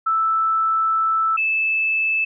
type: tone pair in turn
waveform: sine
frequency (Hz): 1318.5 / 2623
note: E6 / E7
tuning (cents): 0 / -9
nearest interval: octave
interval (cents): 1191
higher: second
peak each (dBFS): -16 / -17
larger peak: first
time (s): 0.06-1.37 / 1.37-2.25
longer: first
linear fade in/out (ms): 10
effects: none